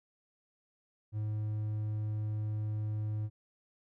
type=tone; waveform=triangle; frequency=106.8 Hz; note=G#2; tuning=49 cents sharp; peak=-30 dBFS; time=1.12-3.3 s; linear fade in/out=50 ms; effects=none